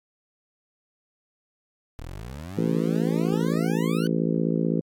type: exponential sweep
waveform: 20% pulse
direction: up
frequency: 36.71 to 1528 Hz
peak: -30 dBFS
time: 1.99-4.07 s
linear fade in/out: 0 ms
type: harmonic tone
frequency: 55.8 Hz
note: A1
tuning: 25 cents sharp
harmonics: 3 / 4 / 5 / 6 / 7 / 8 / 9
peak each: -25 / -27 / -29 / -31 / -32 / -33 / -34 dBFS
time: 2.57-4.81 s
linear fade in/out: 10 ms
effects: AAC 64 kbps